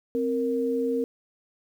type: tone pair together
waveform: sine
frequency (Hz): 261.8 / 465.7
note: C4 / A#4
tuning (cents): +1 / -2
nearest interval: minor seventh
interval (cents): 997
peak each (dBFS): -27 / -25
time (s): 0.15-1.04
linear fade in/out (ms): 0
effects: 9-bit